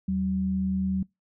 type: tone pair together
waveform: sine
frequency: 79.21 / 189.7 Hz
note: D#2 / F#3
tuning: +32 / +43 cents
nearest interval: octave + minor third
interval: 1511 cents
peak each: -34 / -24 dBFS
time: 0.08-1.03 s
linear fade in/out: 5 ms
effects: noise-tail reverb RT60 0.2 s tail -25 dB re dry